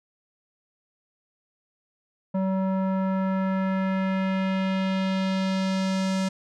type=tone with low-pass filter sweep; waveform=square; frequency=190.3 Hz; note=F#3; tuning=49 cents sharp; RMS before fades=-25 dBFS; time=2.34-6.29 s; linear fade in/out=10 ms; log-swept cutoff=810 to 7100 Hz; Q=1.3; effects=none